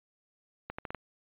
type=accelerating click train; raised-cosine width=0.5 ms; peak=-22 dBFS; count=5; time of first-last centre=0.7-0.947 s; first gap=85 ms; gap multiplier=0.79; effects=resampled to 8000 Hz